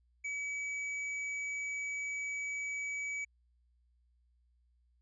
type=tone with hard clipping; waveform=sine; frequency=2281 Hz; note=C#7; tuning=49 cents sharp; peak=-37 dBFS; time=0.24-3.25 s; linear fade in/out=10 ms; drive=6 dB; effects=added 60 Hz sine -68 dBFS peak until 5.01 s + resampled to 22050 Hz